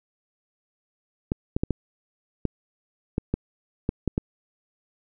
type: clicks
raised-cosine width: 3 ms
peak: -10 dBFS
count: 10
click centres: 1.319 / 1.565 / 1.635 / 1.707 / 2.453 / 3.181 / 3.34 / 3.891 / 4.077 / 4.179 s
effects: none